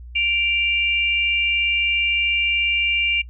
sine tone pair together, 2351 / 2794 Hz, D7 / F7, +1 / 0 cents, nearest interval minor third, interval 299 cents, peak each -20 dBFS, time 0.15-3.22 s, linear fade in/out 10 ms, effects noise-tail reverb RT60 0.1 s tail -24 dB re dry + added 60 Hz sine -35 dBFS peak until 3.29 s

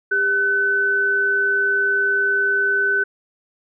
sine tone pair together, 399.9 / 1510 Hz, G4 / F#6, +35 / +35 cents, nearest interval octave + major seventh, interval 2300 cents, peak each -25 / -16 dBFS, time 0.11-3.04 s, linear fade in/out 10 ms, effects none

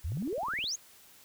sine exponential sweep, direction up, 66.7 to 7040 Hz, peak -31 dBFS, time 0.04-0.76 s, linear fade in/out 10 ms
click train, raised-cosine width 2 ms, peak -35 dBFS, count 11, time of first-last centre 0.12-0.641 s, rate 19.2 Hz
effects white hiss -57 dBFS RMS until 1.24 s

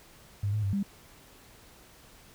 sine tone with pitch steps, 101.2 / 106.4 / 98.8 / 199.3 Hz, G#2 / G#2 / G2 / G3, -44 / +42 / +14 / +29 cents, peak -26 dBFS, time 0.43-0.83 s, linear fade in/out 5 ms, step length 100 ms, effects pink hiss -55 dBFS RMS until 2.34 s

